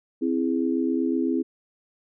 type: chord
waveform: sine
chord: C augmented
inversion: none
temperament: equal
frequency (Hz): 261.6 / 329.6 / 415.3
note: C4 / E4 / G#4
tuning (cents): 0 / 0 / 0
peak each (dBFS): -24 / -25 / -30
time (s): 0.21-1.43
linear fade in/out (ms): 20
effects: none